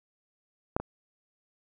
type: clicks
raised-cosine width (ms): 1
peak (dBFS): -11 / -20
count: 2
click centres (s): 0.765 / 0.8
effects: none